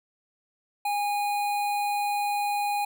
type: tone with notch filter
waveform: square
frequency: 820 Hz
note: G#5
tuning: 22 cents flat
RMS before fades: -27 dBFS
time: 0.85-2.85 s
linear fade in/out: 5 ms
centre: 5700 Hz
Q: 1.9
effects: none